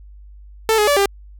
sawtooth tone with pitch steps, 442.8 / 420 / 577 / 398 Hz, A4 / G#4 / D5 / G4, +11 / +19 / -31 / +26 cents, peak -9 dBFS, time 0.69-1.058 s, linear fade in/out 0 ms, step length 92 ms, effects added 50 Hz sine -38 dBFS peak until 1.39 s

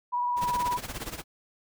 sine tone with vibrato, 975 Hz, B5, 23 cents flat, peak -25 dBFS, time 0.12-0.78 s, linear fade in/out 20 ms, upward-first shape sine, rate 19 Hz, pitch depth 31 cents each way
pink noise with tremolo, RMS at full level -34 dBFS, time 0.36-1.24 s, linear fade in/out 50 ms, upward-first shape sine, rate 17 Hz, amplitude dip 80%
effects none

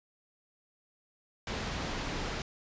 pink low-pass noise, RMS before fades -36 dBFS, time 1.47-2.42 s, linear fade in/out 2 ms, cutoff 5300 Hz, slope 12 dB/octave, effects resampled to 16000 Hz

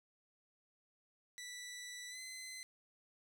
15% pulse tone with pitch glide, 1970 to 2044 Hz, B6 to C7, -5 to -41 cents, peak -40 dBFS, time 1.38-2.63 s, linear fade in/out 0 ms, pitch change +64 cents, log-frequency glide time 2.09-2.19 s, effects none

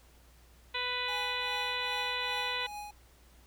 harmonic tone, 495.8 Hz, B4, 7 cents sharp, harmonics 1 / 2 / 3 / 4 / 5 / 6 / 7 / 8, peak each -43 / -39 / -42 / -39 / -38 / -41 / -40 / -40 dBFS, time 0.74-2.67 s, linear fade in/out 10 ms
square tone with tremolo, 830.6 Hz, G#5, in tune, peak -39 dBFS, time 1.08-2.91 s, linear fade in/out 5 ms, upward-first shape triangle, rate 2.5 Hz, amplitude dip 85%
effects added 60 Hz sine -58 dBFS peak until 3.46 s + pink hiss -63 dBFS RMS until 3.46 s

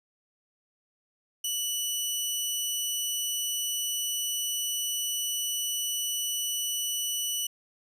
15% pulse tone, 2960 Hz, F#7, in tune, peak -21 dBFS, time 1.44-7.47 s, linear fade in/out 5 ms, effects none

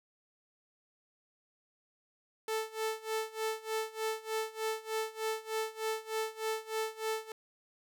sawtooth tone with tremolo, 440 Hz, A4, in tune, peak -27 dBFS, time 2.48-7.32 s, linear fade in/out 2 ms, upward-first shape sine, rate 3.3 Hz, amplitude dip 90%, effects none

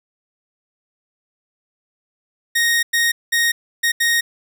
sawtooth tone bursts at uneven times, 1864.7 Hz, A#6, in tune, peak -11 dBFS, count 5, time 2.55-2.83 / 2.93-3.12 / 3.32-3.52 / 3.83-3.92 / 4-4.21 s, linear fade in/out 10 ms, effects none

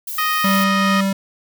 violet noise, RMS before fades -27 dBFS, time 0.07-0.64 s, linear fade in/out 5 ms
harmonic tone, 622.3 Hz, D#5, in tune, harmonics 2 / 3 / 4 / 5 / 6 / 7 / 8 / 9, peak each -19 / -23 / -28 / -29 / -35 / -36 / -35 / -36 dBFS, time 0.18-1.01 s, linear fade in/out 5 ms
square tone with tremolo, 194.7 Hz, G3, 12 cents flat, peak -16 dBFS, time 0.44-1.13 s, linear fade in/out 5 ms, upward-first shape triangle, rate 2.4 Hz, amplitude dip 25%
effects none

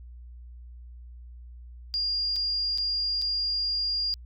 sine tone with dropouts, 4816 Hz, D8, 43 cents sharp, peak -25 dBFS, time 1.94-4.14 s, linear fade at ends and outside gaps 0 ms, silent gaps 2.36-2.364 / 2.776-2.783 / 3.216-3.221 s, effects added 60 Hz sine -42 dBFS peak until 4.25 s

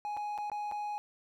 triangle tone with dropouts, 833 Hz, G#5, 5 cents sharp, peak -32 dBFS, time 0.05-0.98 s, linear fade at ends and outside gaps 0 ms, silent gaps 0.167-0.172 / 0.378-0.385 / 0.499-0.517 / 0.714-0.721 s, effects none

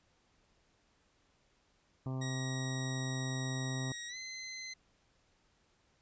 harmonic tone, 130.8 Hz, C3, in tune, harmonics 1 / 2 / 3 / 4 / 5 / 6 / 7 / 8 / 9, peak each -36 / -42 / -50 / -54 / -52 / -55 / -56 / -57 / -57 dBFS, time 2.06-3.92 s, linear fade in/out 2 ms
15% pulse tone with pitch glide, 1894 to 2054 Hz, A#6 to C7, +27 to -33 cents, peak -35 dBFS, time 2.21-4.74 s, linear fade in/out 10 ms, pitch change +140 cents, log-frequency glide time 4.08-4.17 s
effects pink hiss -72 dBFS RMS until 6.01 s + resampled to 16000 Hz

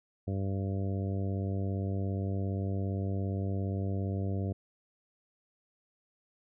harmonic tone, 97.4 Hz, G2, 11 cents flat, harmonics 1 / 2 / 3 / 4 / 5 / 6 / 7, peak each -31 / -37 / -41 / -43 / -45 / -47 / -48 dBFS, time 0.27-4.53 s, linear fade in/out 10 ms, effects none

